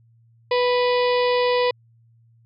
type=harmonic tone; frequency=493.3 Hz; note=B4; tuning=2 cents flat; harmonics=1 / 2 / 4 / 5 / 6 / 7 / 8 / 9 / 10; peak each=-18 / -24 / -30 / -32 / -34 / -35 / -36 / -37 / -38 dBFS; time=0.51-1.71 s; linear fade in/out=5 ms; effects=added 115 Hz sine -53 dBFS peak until 2.45 s